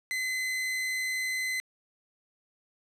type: tone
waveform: 40% pulse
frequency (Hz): 2038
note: C7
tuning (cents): -46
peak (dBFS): -28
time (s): 0.11-1.6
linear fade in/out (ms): 0
effects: low-pass 12000 Hz 12 dB/octave